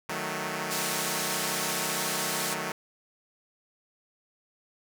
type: chord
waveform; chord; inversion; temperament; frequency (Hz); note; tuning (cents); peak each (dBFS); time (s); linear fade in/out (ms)
5% pulse; D# diminished; none; equal with one note detuned; 155.56 / 185.53 / 220; D#3 / F#3 / A3; 0 / +5 / 0; -24; 0.09-2.72; 2
type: band-pass noise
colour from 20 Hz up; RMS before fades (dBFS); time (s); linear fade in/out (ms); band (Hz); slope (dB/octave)
white; -33; 0.7-2.55; 20; 2600 to 10000; 12
effects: none